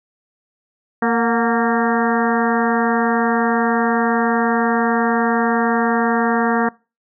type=harmonic tone with a mistuned harmonic; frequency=230.8 Hz; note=A#3; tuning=17 cents flat; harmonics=1 / 2 / 3 / 4 / 5 / 6 / 7 / 8; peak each=-18 / -21 / -23 / -24 / -25 / -26 / -26 / -27 dBFS; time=1.02-6.69 s; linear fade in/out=5 ms; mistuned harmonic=3; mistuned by=+63 cents; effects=noise-tail reverb RT60 0.3 s tail -24 dB re dry